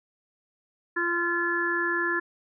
harmonic tone, 344.5 Hz, F4, 24 cents flat, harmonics 1 / 3 / 4 / 5, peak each -30 / -33 / -32 / -26 dBFS, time 0.96-2.2 s, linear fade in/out 10 ms, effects none

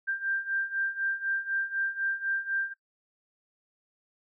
sine beating tone pair, 1580 / 1584 Hz, G6 / G6, +13 / +18 cents, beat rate 4 Hz, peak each -33 / -30 dBFS, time 0.07-2.74 s, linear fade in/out 20 ms, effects noise-tail reverb RT60 0.1 s tail -19 dB re dry

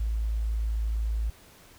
sine tone, 55 Hz, A1, in tune, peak -25 dBFS, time 0-1.3 s, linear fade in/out 5 ms, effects pink hiss -54 dBFS RMS until 1.78 s

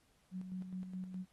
sine tone with tremolo, 185 Hz, F#3, in tune, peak -39 dBFS, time 0.31-1.26 s, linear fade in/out 50 ms, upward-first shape square, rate 4.8 Hz, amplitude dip 50%, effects pink hiss -73 dBFS RMS until 1.32 s + AAC 32 kbps

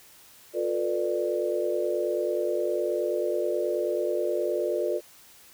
sine chord, B half-diminished seventh, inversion second, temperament just, 355.6 / 444.5 / 493.9 / 592.7 Hz, F4 / A4 / B4 / D5, +31 / +18 / 0 / +16 cents, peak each -29 / -31 / -31 / -29 dBFS, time 0.53-5.01 s, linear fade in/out 50 ms, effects white hiss -53 dBFS RMS until 5.53 s

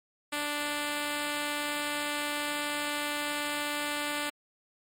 5% pulse tone, 293.7 Hz, D4, in tune, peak -19 dBFS, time 0.32-4.3 s, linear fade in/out 10 ms, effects MP3 64 kbps

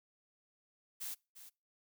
blue noise with echo, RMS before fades -42 dBFS, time 1-1.15 s, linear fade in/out 20 ms, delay 350 ms, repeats 1, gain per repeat -12 dB, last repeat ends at 1.5 s, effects noise-tail reverb RT60 0.3 s tail -26 dB re dry

